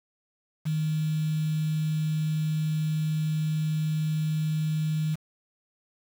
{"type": "tone with quantisation", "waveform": "sine", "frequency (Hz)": 155.56, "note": "D#3", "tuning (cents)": 0, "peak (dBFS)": -24, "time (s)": [0.65, 5.16], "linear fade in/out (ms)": 20, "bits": 7, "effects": []}